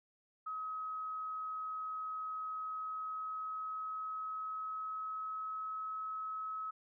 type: tone with pitch glide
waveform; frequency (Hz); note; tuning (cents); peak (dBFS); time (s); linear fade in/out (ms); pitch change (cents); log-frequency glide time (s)
sine; 1273 to 1285.6; D#6 to E6; +39 to -44; -38; 0.46-6.71; 10; +17; 2.54-5.98
effects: none